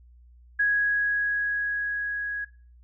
sine tone with level ramp, 1661 Hz, G#6, in tune, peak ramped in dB -19 to -28 dBFS, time 0.59-2.45 s, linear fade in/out 10 ms, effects noise-tail reverb RT60 0.4 s tail -19 dB re dry + added 60 Hz sine -50 dBFS peak until 2.83 s

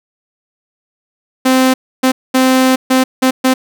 sawtooth tone bursts at uneven times, 259.5 Hz, C4, 14 cents flat, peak -4 dBFS, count 6, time 1.45-1.74 / 2.03-2.12 / 2.34-2.76 / 2.9-3.04 / 3.22-3.31 / 3.44-3.54 s, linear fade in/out 10 ms, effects none

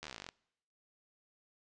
slowing click train, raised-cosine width 0.2 ms, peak -26 dBFS, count 16, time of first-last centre 0.03-0.289 s, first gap 12 ms, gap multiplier 1.05, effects noise-tail reverb RT60 0.8 s tail -25 dB re dry + resampled to 22050 Hz

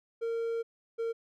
triangle tone pair in turn, 460 / 458.2 Hz, A#4 / A#4, -23 / -30 cents, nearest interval unison, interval 7 cents, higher first, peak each -28 dBFS, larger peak neither, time 0.21-0.63 / 0.98-1.13 s, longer first, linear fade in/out 20 ms, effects none

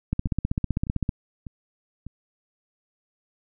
two click trains, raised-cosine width 5 ms, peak -24 / -11 dBFS, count 4 / 16, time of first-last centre 0.27-2.066 / 0.13-1.092 s, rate 1.67 / 15.6 Hz, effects none

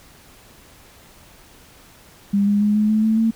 sine tone with pitch steps, 200.8 / 204.5 / 208.4 / 212.2 / 216.2 / 220.2 / 224.4 Hz, G3 / G#3 / G#3 / G#3 / A3 / A3 / A3, +42 / -26 / +6 / +38 / -30 / +2 / +34 cents, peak -14 dBFS, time 2.33-3.31 s, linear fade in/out 10 ms, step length 140 ms, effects pink hiss -48 dBFS RMS until 3.35 s

